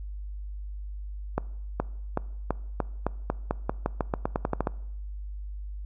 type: accelerating click train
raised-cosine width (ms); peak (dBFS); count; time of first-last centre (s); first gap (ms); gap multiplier
1; -11; 18; 1.38-4.672; 420; 0.89
effects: noise-tail reverb RT60 0.8 s tail -22 dB re dry + added 50 Hz sine -34 dBFS peak until 5.85 s